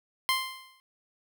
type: tone with exponential decay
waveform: 15% pulse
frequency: 1046.5 Hz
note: C6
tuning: in tune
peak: -15 dBFS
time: 0.29-0.8 s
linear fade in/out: 0 ms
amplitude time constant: 110 ms
effects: none